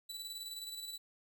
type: tone with tremolo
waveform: sawtooth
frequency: 3958 Hz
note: B7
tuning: 3 cents sharp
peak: -38 dBFS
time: 0.09-0.98 s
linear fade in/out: 10 ms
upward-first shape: square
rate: 19 Hz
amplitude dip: 40%
effects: none